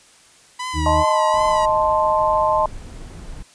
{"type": "tone with vibrato", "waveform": "sawtooth", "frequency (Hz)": 987.8, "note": "B5", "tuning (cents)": 0, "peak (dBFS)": -21, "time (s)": [0.59, 1.66], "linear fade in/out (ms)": 10, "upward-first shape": "sine", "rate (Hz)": 2.6, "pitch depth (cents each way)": 54}
{"type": "harmonic tone", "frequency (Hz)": 77.9, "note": "D#2", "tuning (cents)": 3, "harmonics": [1, 2, 4], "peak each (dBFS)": [-20, -28, -25], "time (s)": [0.73, 1.05], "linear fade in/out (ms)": 50}
{"type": "chord", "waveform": "sine", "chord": "A diminished", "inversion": "second", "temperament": "equal", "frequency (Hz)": [622.3, 880, 1046.5], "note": ["Eb5", "A5", "C6"], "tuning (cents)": [0, 0, 0], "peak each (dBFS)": -19, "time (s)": [0.86, 2.66], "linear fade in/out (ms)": 2}
{"type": "noise", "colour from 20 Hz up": "brown", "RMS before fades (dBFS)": -35, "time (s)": [1.33, 3.43], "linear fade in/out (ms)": 10}
{"effects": ["white hiss -50 dBFS RMS until 3.54 s", "resampled to 22050 Hz"]}